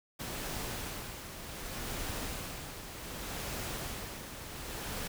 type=noise with tremolo; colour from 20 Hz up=pink; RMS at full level=-38 dBFS; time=0.19-5.08 s; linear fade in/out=10 ms; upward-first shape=sine; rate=0.66 Hz; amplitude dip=55%; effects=none